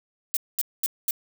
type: noise bursts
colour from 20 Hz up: violet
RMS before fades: -24 dBFS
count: 4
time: 0.34-1.108 s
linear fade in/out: 0 ms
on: 27 ms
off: 220 ms
effects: none